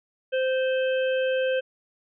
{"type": "harmonic tone", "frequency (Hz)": 520, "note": "C5", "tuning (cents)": -11, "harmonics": [1, 3, 5, 6], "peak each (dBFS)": [-22, -32, -36, -38], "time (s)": [0.32, 1.61], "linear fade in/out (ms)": 20, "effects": []}